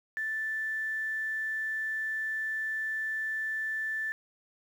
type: tone with quantisation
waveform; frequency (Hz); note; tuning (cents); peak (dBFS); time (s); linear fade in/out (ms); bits
sine; 1760; A6; 0; -30; 0.17-4.12; 0; 9
effects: none